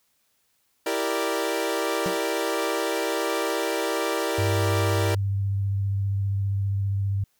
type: chord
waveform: sawtooth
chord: E half-diminished seventh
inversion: none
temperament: equal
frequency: 329.6 / 392 / 466.2 / 587.3 Hz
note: E4 / G4 / Bb4 / D5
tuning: 0 / 0 / 0 / 0 cents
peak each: -26 / -26 / -25 / -26 dBFS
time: 0.86-5.15 s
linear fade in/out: 5 ms
type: tone with exponential decay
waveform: 45% pulse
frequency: 182.6 Hz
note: F#3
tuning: 23 cents flat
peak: -24 dBFS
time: 2.06-2.2 s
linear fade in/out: 0 ms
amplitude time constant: 29 ms
type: tone with vibrato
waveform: sine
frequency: 98.9 Hz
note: G2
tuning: 16 cents sharp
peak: -22 dBFS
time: 4.38-7.24 s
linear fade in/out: 5 ms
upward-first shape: sine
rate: 15 Hz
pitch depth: 17 cents each way
effects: white hiss -69 dBFS RMS until 7.39 s